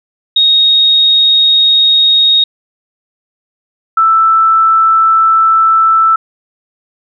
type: tone pair in turn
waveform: sine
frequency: 3742 / 1323 Hz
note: A#7 / E6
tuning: +6 / +6 cents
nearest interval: octave + tritone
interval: 1800 cents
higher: first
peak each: -5 dBFS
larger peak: neither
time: 0.36-2.44 / 3.97-6.16 s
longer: second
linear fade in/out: 5 ms
effects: none